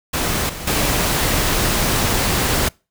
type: noise with level steps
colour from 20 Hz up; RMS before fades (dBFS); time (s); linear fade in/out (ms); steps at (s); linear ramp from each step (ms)
pink; -20 / -30 / -18; 0.13-2.69; 10; 0.49 / 0.67; 5
effects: noise-tail reverb RT60 0.3 s tail -26 dB re dry